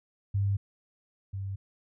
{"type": "tone pair in turn", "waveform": "sine", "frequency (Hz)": [99.5, 97.56], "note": ["G2", "G2"], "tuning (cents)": [26, -8], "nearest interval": "unison", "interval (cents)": 34, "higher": "first", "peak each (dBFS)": [-24, -32], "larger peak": "first", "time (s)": [[0.34, 0.57], [1.33, 1.56]], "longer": "neither", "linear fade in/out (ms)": 10, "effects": []}